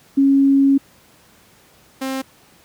sine / sawtooth tone pair in turn, 274.9 / 265.4 Hz, C#4 / C4, -14 / +25 cents, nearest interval minor second, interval 61 cents, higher first, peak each -10 / -18 dBFS, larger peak first, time 0.17-0.78 / 2.01-2.22 s, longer first, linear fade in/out 10 ms, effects pink hiss -51 dBFS RMS until 2.64 s + high-pass 80 Hz 12 dB/octave

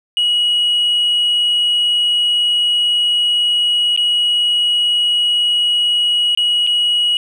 sine tone with dropouts, 2909 Hz, F#7, 30 cents flat, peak -10 dBFS, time 0.17-7.17 s, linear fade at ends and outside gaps 1 ms, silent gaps 3.963-3.975 / 6.35-6.374 / 6.666-6.672 s, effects tanh soft clip ceiling -10 dBFS + 8-bit

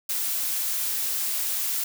blue noise, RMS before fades -27 dBFS, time 0.09-1.84 s, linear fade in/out 5 ms, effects none

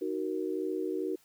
sine chord, D# minor, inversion none, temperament just, 311.1 / 373.4 / 466.7 Hz, D#4 / F#4 / A#4, 0 / +16 / +2 cents, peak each -35 / -33 / -37 dBFS, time 0.01-1.16 s, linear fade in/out 10 ms, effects white hiss -65 dBFS RMS until 1.24 s

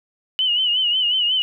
sine tone with vibrato, 2960 Hz, F#7, in tune, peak -16 dBFS, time 0.39-1.42 s, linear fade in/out 0 ms, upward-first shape sine, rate 5.5 Hz, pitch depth 75 cents each way, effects none

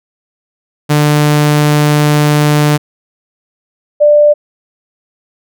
sawtooth / sine tone pair in turn, 148.8 / 591.8 Hz, D3 / D5, +23 / +13 cents, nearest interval 2 octaves, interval 2390 cents, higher second, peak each -3 dBFS, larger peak neither, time 0.89-2.78 / 4-4.34 s, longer first, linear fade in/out 20 ms, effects none

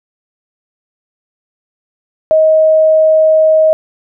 sine tone, 630 Hz, D#5, 21 cents sharp, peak -5 dBFS, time 2.31-3.73 s, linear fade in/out 0 ms, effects none

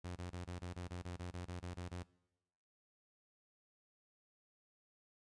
sawtooth tone bursts, 88.9 Hz, F2, 31 cents sharp, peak -39 dBFS, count 14, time 0.04-2.032 s, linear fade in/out 10 ms, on 120 ms, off 24 ms, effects noise-tail reverb RT60 1.0 s tail -23 dB re dry + resampled to 22050 Hz

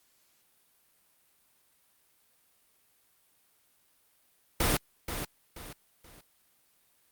pink noise with echo, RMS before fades -26 dBFS, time 4.6-4.77 s, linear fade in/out 5 ms, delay 480 ms, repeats 3, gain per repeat -9 dB, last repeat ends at 6.21 s, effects white hiss -68 dBFS RMS until 7.11 s + Opus 48 kbps

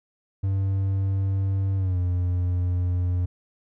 triangle tone with pitch glide, 96.9 to 89.37 Hz, G2 to F2, -20 to +40 cents, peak -19 dBFS, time 0.43-3.26 s, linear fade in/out 10 ms, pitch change -140 cents, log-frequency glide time 1.76-1.99 s, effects none

